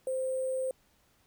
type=tone with sample-and-hold; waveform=sine; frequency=520 Hz; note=C5; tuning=11 cents flat; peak=-29 dBFS; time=0.07-0.71 s; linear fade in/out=2 ms; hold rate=8820 Hz; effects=pink hiss -68 dBFS RMS until 1.26 s